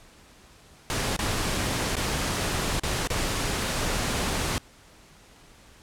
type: noise with dropouts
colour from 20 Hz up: pink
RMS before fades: -27 dBFS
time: 0.9-4.58 s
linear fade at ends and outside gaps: 0 ms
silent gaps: 1.164-1.191 / 1.955-1.967 / 2.796-2.835 / 3.073-3.102 s
effects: pink hiss -53 dBFS RMS until 5.82 s + low-pass 10000 Hz 12 dB/octave